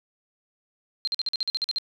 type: tone bursts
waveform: sine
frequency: 4167 Hz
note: C8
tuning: 8 cents flat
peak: -23 dBFS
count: 11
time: 1.05-1.784 s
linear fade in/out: 0 ms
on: 24 ms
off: 47 ms
effects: none